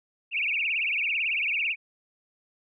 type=tone with vibrato; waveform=sine; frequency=2489 Hz; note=D#7; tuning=in tune; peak=-24 dBFS; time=0.31-1.76 s; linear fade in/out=50 ms; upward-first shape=triangle; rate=18 Hz; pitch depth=230 cents each way; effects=none